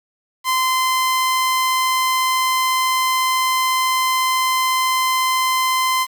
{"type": "tone", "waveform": "sawtooth", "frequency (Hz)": 1034, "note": "C6", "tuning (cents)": -21, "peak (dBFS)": -12, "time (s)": [0.44, 6.07], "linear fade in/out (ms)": 50, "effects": ["7-bit"]}